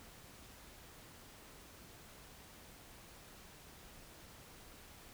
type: silence
effects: pink hiss -57 dBFS RMS until 5.13 s